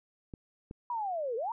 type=clicks; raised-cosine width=3 ms; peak=-29 dBFS; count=2; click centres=0.338 / 0.711 s
type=linear two-way sweep; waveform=sine; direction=down then up; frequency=987.8 to 433.2 to 963 Hz; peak=-31 dBFS; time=0.9-1.52 s; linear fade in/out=2 ms; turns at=1.36 s
effects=none